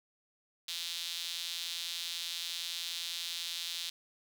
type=tone with high-pass filter; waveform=sawtooth; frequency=170.4 Hz; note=F3; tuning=42 cents flat; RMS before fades=-39 dBFS; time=0.68-3.9 s; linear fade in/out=5 ms; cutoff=3700 Hz; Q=3.1; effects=none